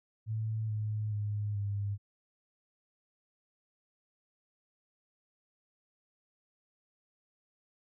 sine tone with pitch steps, 110 / 106.99 / 104.07 / 101.22 Hz, A2 / A2 / G#2 / G#2, 0 / -48 / +4 / -44 cents, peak -31 dBFS, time 0.26-1.98 s, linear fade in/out 50 ms, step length 430 ms, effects none

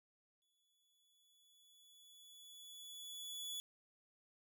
sawtooth tone with exponential growth, 3418 Hz, G#7, 49 cents sharp, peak -39 dBFS, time 0.42-3.6 s, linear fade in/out 0 ms, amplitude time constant 690 ms, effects none

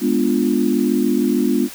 sine chord, G# diminished seventh, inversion none, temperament equal, 207.7 / 246.9 / 293.7 / 349.2 Hz, G#3 / B3 / D4 / F4, 0 / 0 / 0 / 0 cents, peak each -21 / -18 / -20 / -21 dBFS, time 0-1.69 s, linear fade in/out 50 ms, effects white hiss -36 dBFS RMS until 1.74 s

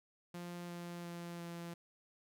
sawtooth tone with pitch steps, 174.61 / 173.3 / 172.01 / 170.72 Hz, F3 / F3 / F3 / F3, 0 / -13 / -26 / -39 cents, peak -40 dBFS, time 0.34-1.74 s, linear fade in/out 5 ms, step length 350 ms, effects none

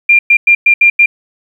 sine tone bursts at uneven times, 2392 Hz, D7, 31 cents sharp, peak -3 dBFS, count 6, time 0.09-0.19 / 0.3-0.37 / 0.47-0.55 / 0.66-0.74 / 0.81-0.9 / 0.99-1.06 s, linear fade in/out 5 ms, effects 7-bit

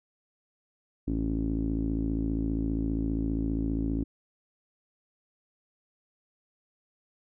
sawtooth tone with low-pass filter, 55 Hz, A1, in tune, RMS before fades -29 dBFS, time 1.07-4.04 s, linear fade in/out 10 ms, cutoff 290 Hz, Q 6.9, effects none

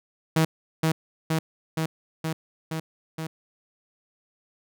sawtooth tone with echo, 160 Hz, D#3, 49 cents sharp, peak -14 dBFS, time 0.36-0.45 s, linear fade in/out 5 ms, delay 470 ms, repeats 6, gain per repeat -2 dB, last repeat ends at 3.27 s, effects none

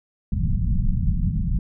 pink low-pass noise, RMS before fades -21 dBFS, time 0.32-1.59 s, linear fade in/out 2 ms, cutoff 200 Hz, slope 48 dB/octave, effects none

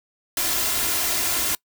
white noise with comb filter, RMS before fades -23 dBFS, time 0.37-1.55 s, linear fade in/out 2 ms, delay 2.9 ms, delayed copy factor +0.55, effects noise-tail reverb RT60 0.1 s tail -24 dB re dry

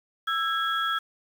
sine tone cluster, 1329 / 1643 / 3328 Hz, E6 / G#6 / G#7, +14 / -19 / +3 cents, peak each -26 / -30 / -31 dBFS, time 0.27-0.99 s, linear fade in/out 10 ms, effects 8-bit

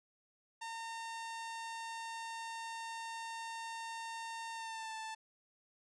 sawtooth tone with pitch glide, 912 to 883 Hz, A#5 to A5, -38 to +6 cents, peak -38 dBFS, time 0.61-5.15 s, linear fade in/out 10 ms, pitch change -56 cents, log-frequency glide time 4.53-4.95 s, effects resampled to 22050 Hz

